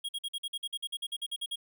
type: tone bursts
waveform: square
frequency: 3283 Hz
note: G#7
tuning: 21 cents flat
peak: -33 dBFS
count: 16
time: 0.04-1.559 s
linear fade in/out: 10 ms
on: 49 ms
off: 49 ms
effects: none